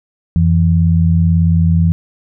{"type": "tone pair together", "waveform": "sine", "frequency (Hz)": [88, 166.4], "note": ["F2", "E3"], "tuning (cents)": [14, 17], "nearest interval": "major seventh", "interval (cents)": 1103, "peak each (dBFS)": -11, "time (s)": [0.36, 1.92], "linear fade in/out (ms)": 0, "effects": []}